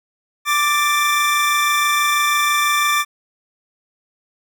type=tone pair together; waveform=25% pulse; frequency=1174.7 / 1775.1 Hz; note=D6 / A6; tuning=0 / +15 cents; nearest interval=perfect fifth; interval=715 cents; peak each=-12 / -18 dBFS; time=0.45-3.05 s; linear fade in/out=50 ms; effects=none